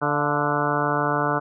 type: harmonic tone with a mistuned harmonic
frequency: 146.83 Hz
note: D3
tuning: in tune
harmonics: 1 / 2 / 3 / 4 / 5 / 6 / 7 / 8 / 9 / 10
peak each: -29 / -29 / -29 / -29 / -29 / -29 / -29 / -29 / -29 / -29 dBFS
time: 0.01-1.4 s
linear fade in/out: 20 ms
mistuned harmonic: 5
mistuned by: -47 cents
effects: none